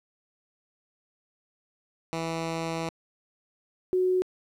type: tone pair in turn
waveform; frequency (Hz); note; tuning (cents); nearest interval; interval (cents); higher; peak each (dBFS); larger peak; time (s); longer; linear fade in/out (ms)
10% pulse / sine; 164.1 / 368.4; E3 / F#4; -8 / -7; octave + major second; 1401; second; -21; neither; 2.13-2.89 / 3.93-4.22; first; 0
effects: low-pass 8000 Hz 12 dB/octave + 10-bit